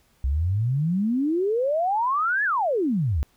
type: exponential two-way sweep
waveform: sine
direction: up then down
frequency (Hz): 63 to 1760 to 63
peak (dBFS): -20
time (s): 0.24-3.23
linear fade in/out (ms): 0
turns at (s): 2.44
effects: pink hiss -63 dBFS RMS until 3.36 s